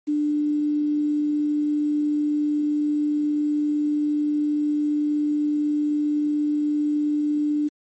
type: tone with quantisation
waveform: sine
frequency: 297.1 Hz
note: D4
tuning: 20 cents sharp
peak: -19 dBFS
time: 0.07-7.69 s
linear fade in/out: 20 ms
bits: 8
effects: MP3 32 kbps